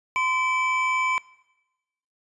triangle tone pair together, 1029 / 2312 Hz, C6 / D7, -29 / -28 cents, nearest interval octave + major second, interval 1401 cents, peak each -22 dBFS, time 0.16-1.18 s, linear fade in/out 0 ms, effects noise-tail reverb RT60 1.0 s tail -21 dB re dry + resampled to 24000 Hz

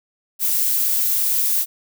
violet noise, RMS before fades -19 dBFS, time 0.39-1.66 s, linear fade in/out 50 ms, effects none

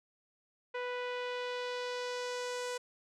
sawtooth tone with low-pass filter sweep, 493.9 Hz, B4, in tune, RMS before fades -38 dBFS, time 0.74-2.78 s, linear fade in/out 10 ms, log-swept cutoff 2300 to 8200 Hz, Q 1.4, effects none

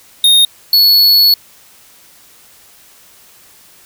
square tone pair in turn, 3700 / 4400 Hz, A#7 / C#8, -14 / -14 cents, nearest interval minor third, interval 300 cents, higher second, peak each -6 dBFS, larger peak neither, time 0.24-0.45 / 0.73-1.34 s, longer second, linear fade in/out 2 ms, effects white hiss -44 dBFS RMS until 3.85 s

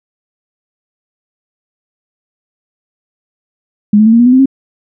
sine tone with pitch steps, 207.7 / 215.5 / 223.6 / 232.1 / 240.8 / 249.9 / 259.3 / 269 Hz, G#3 / A3 / A3 / A#3 / B3 / B3 / C4 / C4, 0 / -36 / +28 / -7 / -44 / +21 / -15 / +48 cents, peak -3 dBFS, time 3.93-4.458 s, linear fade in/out 5 ms, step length 66 ms, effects none

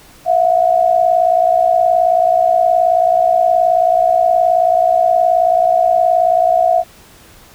sine tone pair together, 664 / 722.8 Hz, E5 / F#5, +12 / -41 cents, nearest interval minor second, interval 147 cents, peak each -12 dBFS, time 0.25-6.84 s, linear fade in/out 50 ms, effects pink hiss -43 dBFS RMS until 7.54 s

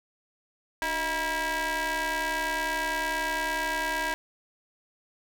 sawtooth ring-modulated tone, 331.1 Hz, E4, 8 cents sharp, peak -20 dBFS, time 0.82-4.14 s, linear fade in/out 0 ms, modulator 1290 Hz, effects none

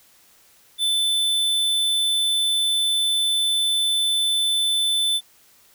square tone, 3520 Hz, A7, in tune, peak -19 dBFS, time 0.78-5.21 s, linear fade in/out 50 ms, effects white hiss -55 dBFS RMS until 5.74 s

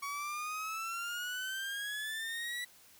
30% pulse exponential sweep, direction up, 1119 to 1966 Hz, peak -34 dBFS, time 0.02-2.65 s, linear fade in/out 10 ms, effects white hiss -60 dBFS RMS until 2.99 s

